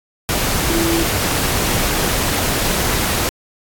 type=tone in noise; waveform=sine; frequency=333.1 Hz; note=E4; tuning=18 cents sharp; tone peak=-17 dBFS; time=0.7-1.03 s; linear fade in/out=0 ms; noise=pink; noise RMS=-18 dBFS; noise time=0.29-3.29 s; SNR=-2 dB; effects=AAC 64 kbps